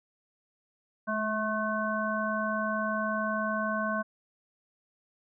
harmonic tone with a mistuned harmonic, 216.6 Hz, A3, 27 cents flat, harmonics 1 / 3 / 5 / 7, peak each -33 / -33 / -33 / -33 dBFS, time 1.07-4.03 s, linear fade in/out 20 ms, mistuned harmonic 1, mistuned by -22 cents, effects none

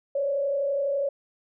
sine tone with frequency modulation, 560 Hz, C#5, 18 cents sharp, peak -23 dBFS, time 0.15-1.09 s, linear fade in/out 5 ms, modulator 32 Hz, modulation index 0.61, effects none

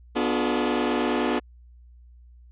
sawtooth chord, B diminished seventh, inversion none, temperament just, 246.9 / 296.3 / 355.6 / 426.7 Hz, B3 / D4 / F4 / Ab4, 0 / +15 / +31 / +47 cents, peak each -22 / -24 / -24 / -25 dBFS, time 0.15-1.4 s, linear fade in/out 20 ms, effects added 60 Hz sine -47 dBFS peak until 2.51 s + resampled to 8000 Hz

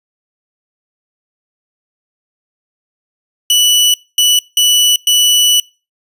sawtooth tone bursts at uneven times, 2960 Hz, F#7, in tune, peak -4 dBFS, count 4, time 3.5-3.94 / 4.18-4.39 / 4.57-4.96 / 5.07-5.6 s, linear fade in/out 2 ms, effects noise-tail reverb RT60 0.3 s tail -23 dB re dry + resampled to 32000 Hz

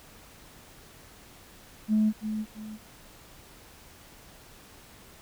sine tone with echo, 215.2 Hz, A3, 38 cents flat, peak -19 dBFS, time 1.88-2.13 s, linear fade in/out 50 ms, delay 330 ms, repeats 2, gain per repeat -9 dB, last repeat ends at 2.79 s, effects tanh soft clip ceiling -16 dBFS + pink hiss -52 dBFS RMS until 5.21 s

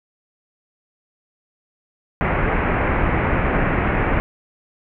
pink low-pass noise, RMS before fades -19 dBFS, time 2.21-4.2 s, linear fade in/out 0 ms, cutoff 2400 Hz, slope 48 dB/octave, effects none

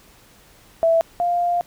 sine tone pair in turn, 660 / 699.8 Hz, E5 / F5, +2 / +3 cents, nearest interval minor second, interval 101 cents, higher second, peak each -13 / -17 dBFS, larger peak first, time 0.83-1.01 / 1.2-1.61 s, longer second, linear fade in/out 0 ms, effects pink hiss -51 dBFS RMS until 1.66 s

